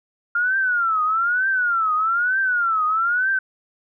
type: tone with vibrato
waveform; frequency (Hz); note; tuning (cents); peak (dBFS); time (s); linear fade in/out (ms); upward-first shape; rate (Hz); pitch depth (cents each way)
sine; 1396.9; F6; 0; -17; 0.35-3.39; 5; triangle; 1.1; 220
effects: none